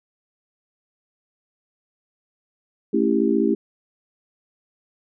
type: chord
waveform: sine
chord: A dominant seventh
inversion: none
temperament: just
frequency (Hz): 220 / 275 / 330 / 396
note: A3 / C#4 / E4 / G4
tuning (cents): 0 / -14 / +2 / +18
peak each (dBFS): -22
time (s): 2.93-3.55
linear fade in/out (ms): 10
effects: none